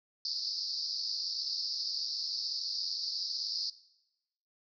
pink band-pass noise, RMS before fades -36 dBFS, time 0.25-3.7 s, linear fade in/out 2 ms, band 4400 to 5200 Hz, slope 96 dB/octave, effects noise-tail reverb RT60 0.9 s tail -19 dB re dry

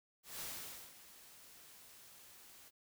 white noise with ADSR envelope, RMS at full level -44 dBFS, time 0.23-2.71 s, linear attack 180 ms, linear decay 510 ms, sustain -15 dB, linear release 32 ms, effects none

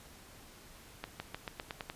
accelerating click train, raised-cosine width 0.3 ms, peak -22 dBFS, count 8, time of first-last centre 1.04-1.899 s, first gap 160 ms, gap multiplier 0.91, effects pink hiss -55 dBFS RMS until 1.95 s + resampled to 32000 Hz

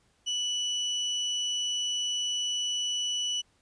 35% pulse tone, 2960 Hz, F#7, in tune, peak -26 dBFS, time 0.26-3.42 s, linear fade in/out 20 ms, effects pink hiss -68 dBFS RMS until 3.61 s + resampled to 22050 Hz

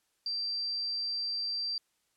sine tone, 4699 Hz, D8, in tune, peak -31 dBFS, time 0.26-1.78 s, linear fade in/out 2 ms, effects white hiss -75 dBFS RMS until 2.16 s + low-pass 11000 Hz 12 dB/octave

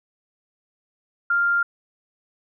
sine tone, 1396.9 Hz, F6, in tune, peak -17 dBFS, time 1.3-1.63 s, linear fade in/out 5 ms, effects none

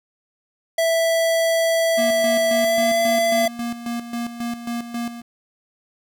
square tone with pitch glide, 659.3 to 674.3 Hz, E5 to E5, 0 to +39 cents, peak -17 dBFS, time 0.78-3.48 s, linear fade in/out 5 ms, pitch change +39 cents, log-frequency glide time 2.52-2.89 s
square tone with tremolo, 236.2 Hz, A#3, 23 cents sharp, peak -24 dBFS, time 1.97-5.22 s, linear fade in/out 20 ms, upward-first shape square, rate 3.7 Hz, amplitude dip 65%
effects none

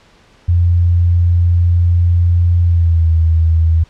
sine tone with pitch glide, 86.8 to 81.46 Hz, F2 to E2, -10 to -20 cents, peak -8 dBFS, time 0.48-3.84 s, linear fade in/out 10 ms, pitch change -110 cents, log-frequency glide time 2.62-3.1 s, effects pink hiss -48 dBFS RMS until 3.89 s + low-pass 5000 Hz 12 dB/octave

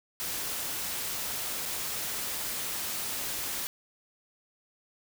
white noise with dropouts, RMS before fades -34 dBFS, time 0.2-3.67 s, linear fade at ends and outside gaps 0 ms, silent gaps 1.654-1.658 s, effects none

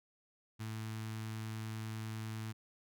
sawtooth tone with notch filter, 110 Hz, A2, in tune, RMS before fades -42 dBFS, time 0.59-2.53 s, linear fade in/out 20 ms, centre 540 Hz, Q 0.81, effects none

